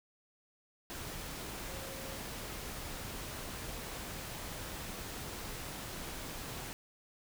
sine tone in noise, 536 Hz, C5, 42 cents sharp, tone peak -49 dBFS, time 1.69-2.17 s, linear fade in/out 0 ms, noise pink, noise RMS -43 dBFS, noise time 0.9-6.73 s, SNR -9 dB, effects none

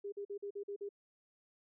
sine tone bursts, 404.1 Hz, G#4, 47 cents flat, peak -39 dBFS, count 7, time 0.04-0.891 s, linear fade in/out 10 ms, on 83 ms, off 45 ms, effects none

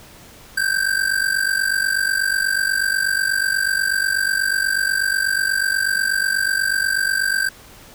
square ring-modulated tone, 1568 Hz, G6, in tune, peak -15 dBFS, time 0.57-7.49 s, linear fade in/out 5 ms, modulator 24.1 Hz, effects pink hiss -44 dBFS RMS until 7.94 s

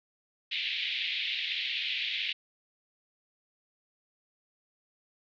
white band-pass noise, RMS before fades -33 dBFS, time 0.51-2.33 s, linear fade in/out 10 ms, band 2100 to 3800 Hz, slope 48 dB/octave, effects none

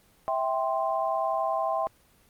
sine chord, C major, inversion first, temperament just, 654.1 / 784.9 / 1046.5 Hz, E5 / G5 / C6, -14 / +2 / 0 cents, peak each -28 / -29 / -30 dBFS, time 0.28-1.87 s, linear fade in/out 0 ms, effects pink hiss -61 dBFS RMS until 2.29 s + Opus 24 kbps

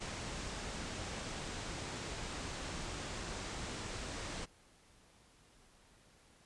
pink low-pass noise, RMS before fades -43 dBFS, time 0-4.46 s, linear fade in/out 20 ms, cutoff 8600 Hz, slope 48 dB/octave, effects pink hiss -65 dBFS RMS until 6.45 s + resampled to 24000 Hz

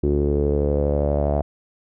sawtooth tone with low-pass filter sweep, 72.3 Hz, D2, 27 cents flat, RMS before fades -20 dBFS, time 0.03-1.42 s, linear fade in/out 5 ms, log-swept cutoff 360 to 670 Hz, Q 5.9, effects none

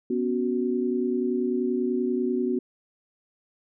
sine chord, B suspended second, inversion none, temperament equal, 246.9 / 277.2 / 370 Hz, B3 / C#4 / F#4, 0 / 0 / 0 cents, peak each -26 / -31 / -26 dBFS, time 0.1-2.59 s, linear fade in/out 5 ms, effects none

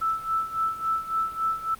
sine tone with tremolo, 1318.5 Hz, E6, in tune, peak -21 dBFS, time 0.01-1.75 s, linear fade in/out 10 ms, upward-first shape sine, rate 3.6 Hz, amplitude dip 80%, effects pink hiss -48 dBFS RMS until 1.79 s + Opus 48 kbps

